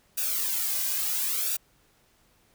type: noise with flanger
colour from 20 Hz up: blue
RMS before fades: -28 dBFS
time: 0.17-1.57 s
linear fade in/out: 10 ms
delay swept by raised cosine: 0.95 to 2.25 ms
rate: 0.73 Hz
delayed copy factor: -0.9
effects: pink hiss -64 dBFS RMS until 2.54 s